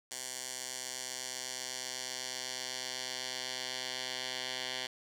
10% pulse tone with band-pass filter sweep, 128 Hz, C3, 38 cents flat, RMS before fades -40 dBFS, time 0.11-4.87 s, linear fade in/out 5 ms, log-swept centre 7500 to 3700 Hz, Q 1.4, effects none

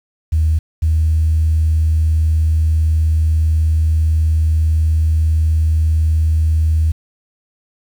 sine tone pair in turn, 78.8 / 79.21 Hz, D#2 / D#2, +23 / +32 cents, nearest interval unison, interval 9 cents, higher second, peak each -10 dBFS, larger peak neither, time 0.32-0.59 / 0.82-6.92 s, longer second, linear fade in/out 10 ms, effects tanh soft clip ceiling -6 dBFS + 7-bit

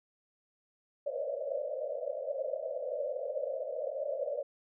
pink band-pass noise, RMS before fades -36 dBFS, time 1.06-4.43 s, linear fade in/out 10 ms, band 510 to 620 Hz, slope 96 dB/octave, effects none

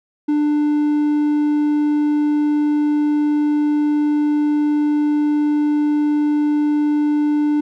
triangle tone, 296.9 Hz, D4, 19 cents sharp, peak -12 dBFS, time 0.28-7.61 s, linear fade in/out 10 ms, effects none

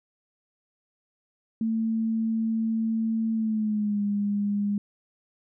sine tone with pitch glide, 223.8 to 204 Hz, A3 to G#3, +30 to -31 cents, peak -23 dBFS, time 1.61-4.78 s, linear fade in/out 2 ms, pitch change -161 cents, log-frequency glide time 3.33-4.02 s, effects none

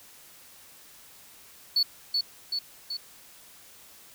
sine tone with echo, 4435 Hz, C#8, in tune, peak -18 dBFS, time 1.76-1.83 s, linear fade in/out 5 ms, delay 380 ms, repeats 3, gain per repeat -4 dB, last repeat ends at 2.97 s, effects tanh soft clip ceiling -18 dBFS + white hiss -52 dBFS RMS until 4.14 s

